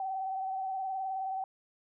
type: tone with vibrato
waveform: sine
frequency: 765 Hz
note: G5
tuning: 42 cents flat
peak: -32 dBFS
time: 0-1.44 s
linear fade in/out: 2 ms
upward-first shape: sine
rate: 19 Hz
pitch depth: 33 cents each way
effects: none